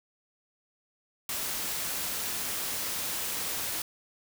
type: noise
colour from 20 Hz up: white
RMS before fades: -33 dBFS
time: 1.29-3.82 s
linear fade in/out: 2 ms
effects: none